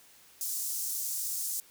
pink high-pass noise, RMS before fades -34 dBFS, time 0.41-1.6 s, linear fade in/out 0 ms, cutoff 6400 Hz, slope 24 dB/octave, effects white hiss -58 dBFS RMS until 1.7 s

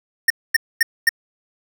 square tone bursts, 1829 Hz, A#6, 33 cents flat, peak -11 dBFS, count 4, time 0.28-1.092 s, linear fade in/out 5 ms, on 23 ms, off 240 ms, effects none

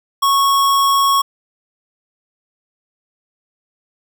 square tone, 1104 Hz, C#6, 7 cents flat, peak -12 dBFS, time 0.22-1.22 s, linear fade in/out 10 ms, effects none

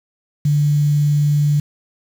sine tone with quantisation, 146.83 Hz, D3, in tune, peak -12 dBFS, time 0.45-1.6 s, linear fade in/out 5 ms, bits 6, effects none

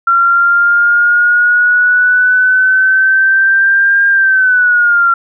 sine exponential two-way sweep, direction up then down, 1369 to 1607 to 1369 Hz, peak -6 dBFS, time 0.07-5.14 s, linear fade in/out 5 ms, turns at 4.07 s, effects none

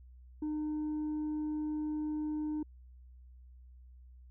sine tone, 304.3 Hz, D#4, 38 cents flat, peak -30 dBFS, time 0.42-2.63 s, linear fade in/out 5 ms, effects tanh soft clip ceiling -32 dBFS + added 62 Hz sine -52 dBFS peak until 4.3 s

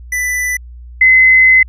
square / sine tone pair in turn, 1988 / 2043 Hz, B6 / C7, +11 / -42 cents, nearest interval unison, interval 47 cents, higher second, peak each -15 / -4 dBFS, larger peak second, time 0.12-0.57 / 1.01-1.63 s, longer second, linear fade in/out 5 ms, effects added 60 Hz sine -30 dBFS peak until 1.68 s + resampled to 32000 Hz

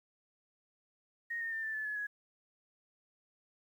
sine tone with pitch steps, 1864.7 / 1831.6 / 1799.1 / 1767.2 / 1735.8 / 1705 / 1674.7 Hz, A#6 / A#6 / A6 / A6 / A6 / G#6 / G#6, 0 / -31 / +38 / +7 / -24 / +45 / +14 cents, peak -35 dBFS, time 1.3-2.07 s, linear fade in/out 10 ms, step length 110 ms, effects 11-bit

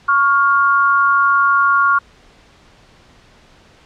sine tone pair together, 1112 / 1406.3 Hz, C#6 / F6, +5 / +12 cents, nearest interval major third, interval 407 cents, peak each -13 dBFS, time 0.08-1.99 s, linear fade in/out 10 ms, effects pink hiss -48 dBFS RMS until 3.85 s + low-pass 5000 Hz 12 dB/octave

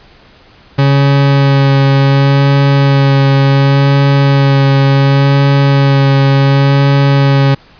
40% pulse tone with vibrato, 138.5 Hz, C#3, 1 cent flat, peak -5 dBFS, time 0.78-7.55 s, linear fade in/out 10 ms, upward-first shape sine, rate 0.69 Hz, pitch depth 15 cents each way, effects pink hiss -42 dBFS RMS until 7.79 s + resampled to 11025 Hz

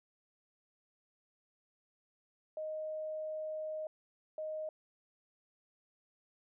sine tone bursts at uneven times, 622.3 Hz, D#5, in tune, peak -37 dBFS, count 2, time 2.57-3.87 / 4.38-4.69 s, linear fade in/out 2 ms, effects none

